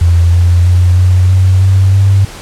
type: tone with pitch steps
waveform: sine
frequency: 85.4 / 87.35 / 89.34 / 91.37 / 93.45 / 95.58 / 97.76 Hz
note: F2 / F2 / F2 / F#2 / F#2 / G2 / G2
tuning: -38 / +1 / +40 / -21 / +18 / -43 / -4 cents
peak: -4 dBFS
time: 0.01-2.25 s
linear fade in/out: 5 ms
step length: 320 ms
effects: pink hiss -29 dBFS RMS until 2.41 s + low-pass 10000 Hz 12 dB/octave